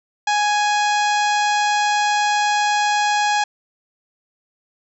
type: harmonic tone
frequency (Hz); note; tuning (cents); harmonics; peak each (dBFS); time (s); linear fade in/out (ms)
832; G#5; +3; 1 / 2 / 3 / 4 / 5 / 6 / 7 / 8 / 9; -17 / -23 / -27 / -29 / -31 / -33 / -34 / -35 / -36; 0.27-3.44; 5
effects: none